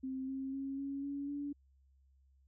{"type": "tone with pitch steps", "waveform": "sine", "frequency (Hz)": [262.8, 267.4, 272.1, 276.8, 281.7, 286.6], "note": ["C4", "C4", "C#4", "C#4", "C#4", "D4"], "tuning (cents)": [8, 38, -32, -2, 28, -42], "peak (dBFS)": -37, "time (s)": [0.03, 1.53], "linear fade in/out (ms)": 10, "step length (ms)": 250, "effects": ["added 67 Hz sine -65 dBFS peak until 2.47 s"]}